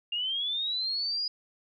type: linear sweep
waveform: sine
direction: up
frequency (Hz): 2794 to 4944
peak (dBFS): -28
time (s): 0.12-1.28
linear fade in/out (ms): 5
effects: none